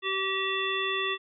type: harmonic tone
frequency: 385.1 Hz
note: G4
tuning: 31 cents flat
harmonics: 1 / 3 / 5 / 7 / 9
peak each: -33 / -33 / -33 / -33 / -33 dBFS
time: 0.02-1.18 s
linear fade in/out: 50 ms
effects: none